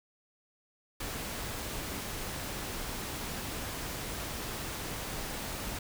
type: noise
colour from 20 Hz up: pink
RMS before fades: -38 dBFS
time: 1-5.79 s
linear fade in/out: 5 ms
effects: none